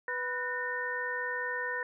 harmonic tone with a mistuned harmonic, 493.9 Hz, B4, in tune, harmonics 1 / 2 / 3 / 4, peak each -39 / -39 / -38 / -34 dBFS, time 0.08-1.83 s, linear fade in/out 2 ms, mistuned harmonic 4, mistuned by -140 cents, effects none

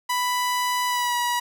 sawtooth tone with pitch glide, 990 to 967.4 Hz, B5 to B5, +4 to -36 cents, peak -18 dBFS, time 0.09-1.4 s, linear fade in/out 10 ms, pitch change -40 cents, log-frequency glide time 0.87-1.16 s, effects none

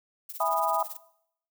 violet noise with tremolo, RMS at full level -36 dBFS, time 0.29-0.97 s, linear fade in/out 5 ms, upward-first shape triangle, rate 18 Hz, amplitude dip 95%
sine chord, E major seventh, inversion none, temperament just, 659.3 / 824.1 / 988.9 / 1236.1 Hz, E5 / G#5 / B5 / D#6, 0 / -14 / +2 / -12 cents, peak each -28 / -30 / -29 / -29 dBFS, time 0.4-0.83 s, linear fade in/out 5 ms
effects noise-tail reverb RT60 0.7 s tail -18 dB re dry

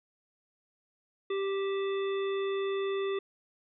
harmonic tone with a mistuned harmonic, 392 Hz, G4, in tune, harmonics 1 / 3 / 5 / 7 / 9, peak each -29 / -41 / -45 / -47 / -46 dBFS, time 1.3-3.19 s, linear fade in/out 5 ms, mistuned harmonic 7, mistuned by -79 cents, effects none

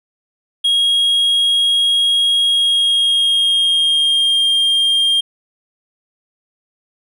triangle tone with pitch glide, 3280 to 3209 Hz, G#7 to G7, -22 to +40 cents, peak -10 dBFS, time 0.64-5.21 s, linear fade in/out 10 ms, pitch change -38 cents, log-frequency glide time 2.45-4.46 s, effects none

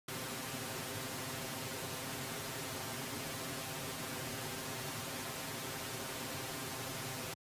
pink noise with comb filter, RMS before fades -41 dBFS, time 0.08-7.34 s, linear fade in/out 5 ms, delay 7.6 ms, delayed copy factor +1, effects high-pass 100 Hz 12 dB/octave + resampled to 32000 Hz

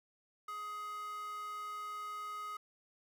square tone with high-pass filter, 418.5 Hz, G#4, 13 cents sharp, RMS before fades -43 dBFS, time 0.48-2.57 s, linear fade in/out 5 ms, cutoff 1200 Hz, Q 5.3, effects none

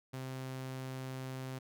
sawtooth tone, 130.81 Hz, C3, in tune, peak -36 dBFS, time 0.13-1.59 s, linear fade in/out 10 ms, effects none

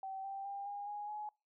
sine tone with pitch steps, 770 / 783.9 / 798.1 / 812.5 / 827.2 / 842.1 Hz, G5 / G5 / G5 / G#5 / G#5 / G#5, -31 / 0 / +31 / -38 / -7 / +24 cents, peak -40 dBFS, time 0.03-1.29 s, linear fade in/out 2 ms, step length 210 ms, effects noise-tail reverb RT60 0.3 s tail -26 dB re dry

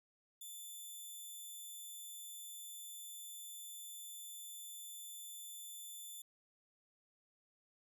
5% pulse tone, 3520 Hz, A7, in tune, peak -40 dBFS, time 0.41-6.22 s, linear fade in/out 5 ms, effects none

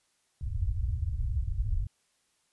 white low-pass noise, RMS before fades -30 dBFS, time 0.41-1.87 s, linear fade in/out 5 ms, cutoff 100 Hz, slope 48 dB/octave, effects white hiss -72 dBFS RMS until 2.52 s + resampled to 24000 Hz

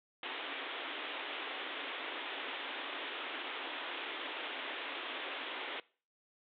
white band-pass noise, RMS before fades -42 dBFS, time 0.23-5.8 s, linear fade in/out 2 ms, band 260 to 3600 Hz, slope 96 dB/octave, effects noise-tail reverb RT60 0.4 s tail -22 dB re dry

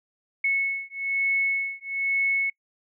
sine beating tone pair, 2199 / 2200.1 Hz, C#7 / C#7, -14 / -14 cents, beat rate 1.1 Hz, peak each -26 dBFS, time 0.44-2.5 s, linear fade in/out 5 ms, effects noise-tail reverb RT60 0.1 s tail -26 dB re dry

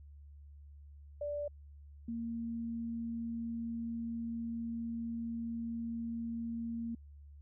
sine tone pair in turn, 584 / 231.1 Hz, D5 / A#3, -10 / -15 cents, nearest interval octave + major third, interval 1605 cents, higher first, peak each -35 / -36 dBFS, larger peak first, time 1.21-1.48 / 2.08-6.95 s, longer second, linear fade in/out 5 ms, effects added 72 Hz sine -51 dBFS peak until 7.41 s

